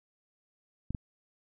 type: clicks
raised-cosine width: 5 ms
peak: -22 dBFS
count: 2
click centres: 0.906 / 0.948 s
effects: none